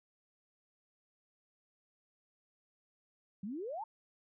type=exponential sweep; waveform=sine; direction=up; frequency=183.3 to 932.3 Hz; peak=-38 dBFS; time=3.43-3.84 s; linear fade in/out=5 ms; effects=none